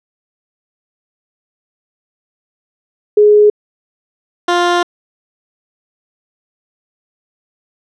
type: tone pair in turn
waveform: sine / 15% pulse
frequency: 418.4 / 350.6 Hz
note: G#4 / F4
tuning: +13 / +7 cents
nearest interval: minor third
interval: 306 cents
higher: first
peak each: -4 dBFS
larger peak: neither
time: 3.17-3.5 / 4.48-4.83 s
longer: second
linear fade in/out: 5 ms
effects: low-pass 5000 Hz 12 dB/octave